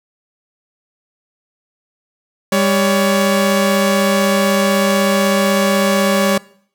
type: tone pair together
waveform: sawtooth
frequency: 199.68 / 563 Hz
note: G3 / C#5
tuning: +32 / +27 cents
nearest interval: octave + tritone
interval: 1795 cents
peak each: -11 dBFS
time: 2.52-6.38 s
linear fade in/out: 5 ms
effects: noise-tail reverb RT60 0.6 s tail -22 dB re dry